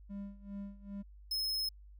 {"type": "tone with tremolo", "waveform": "triangle", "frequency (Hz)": 200, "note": "G3", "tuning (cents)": 35, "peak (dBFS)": -37, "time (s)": [0.09, 1.03], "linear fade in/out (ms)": 20, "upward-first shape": "sine", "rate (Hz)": 2.5, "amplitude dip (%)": 90}
{"type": "tone", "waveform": "45% pulse", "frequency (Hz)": 5170, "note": "E8", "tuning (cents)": -34, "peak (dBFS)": -33, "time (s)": [1.31, 1.69], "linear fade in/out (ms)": 5}
{"effects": ["added 50 Hz sine -52 dBFS peak until 1.99 s"]}